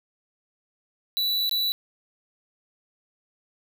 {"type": "tone with dropouts", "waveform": "square", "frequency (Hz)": 3951, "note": "B7", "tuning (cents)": 0, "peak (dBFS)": -23, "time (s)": [1.17, 1.72], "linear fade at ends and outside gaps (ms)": 0, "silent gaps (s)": [1.494, 1.512], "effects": []}